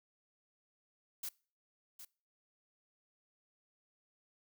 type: noise with echo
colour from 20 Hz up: blue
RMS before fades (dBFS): -41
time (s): 1.23-1.29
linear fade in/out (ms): 5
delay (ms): 760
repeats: 1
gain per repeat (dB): -10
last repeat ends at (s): 2.05
effects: noise-tail reverb RT60 0.4 s tail -24 dB re dry